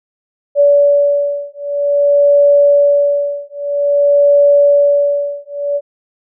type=beating tone pair; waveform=sine; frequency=573 / 573.51 Hz; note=D5 / D5; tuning=-43 / -41 cents; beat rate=0.51 Hz; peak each=-11 dBFS; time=0.55-5.81 s; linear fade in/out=50 ms; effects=none